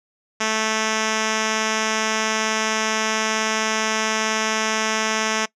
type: tone with low-pass filter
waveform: 5% pulse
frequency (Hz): 218.9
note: A3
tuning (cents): -9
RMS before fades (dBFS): -22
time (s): 0.4-5.46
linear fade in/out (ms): 10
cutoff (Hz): 5500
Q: 2.3
effects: noise-tail reverb RT60 0.1 s tail -21 dB re dry